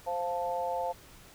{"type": "chord", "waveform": "sine", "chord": "F major", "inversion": "second", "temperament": "equal", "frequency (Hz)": [523.3, 698.5, 880], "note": ["C5", "F5", "A5"], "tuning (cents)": [0, 0, 0], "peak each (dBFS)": -34, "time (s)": [0.06, 0.93], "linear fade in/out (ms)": 20, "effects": ["pink hiss -54 dBFS RMS until 1.34 s"]}